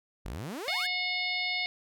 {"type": "exponential sweep", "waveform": "sawtooth", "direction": "up", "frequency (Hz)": [40.99, 1864.7], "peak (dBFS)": -32, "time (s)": [0.25, 0.87], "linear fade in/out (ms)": 10}
{"type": "harmonic tone", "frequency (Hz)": 725, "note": "F#5", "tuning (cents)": -35, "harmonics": [1, 3, 4, 5, 6, 7], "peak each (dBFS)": [-40, -31, -40, -36, -37, -41], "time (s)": [0.68, 1.66], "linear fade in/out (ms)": 0}
{"effects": []}